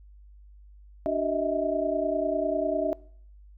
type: tone cluster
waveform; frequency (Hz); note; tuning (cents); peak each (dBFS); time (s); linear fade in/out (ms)
sine; 294.3 / 374.2 / 623 / 653; D4 / F#4 / D#5 / E5; +4 / +20 / +2 / -17; -31 / -33 / -28 / -28; 1.06-2.93; 0
effects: noise-tail reverb RT60 0.6 s tail -23 dB re dry + added 50 Hz sine -48 dBFS peak until 3.57 s